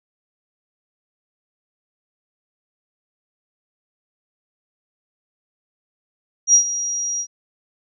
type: tone with ADSR envelope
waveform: sine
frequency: 5730 Hz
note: F8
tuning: 44 cents sharp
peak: -7 dBFS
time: 6.47-7.27 s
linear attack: 70 ms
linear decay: 93 ms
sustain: -14 dB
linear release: 67 ms
effects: none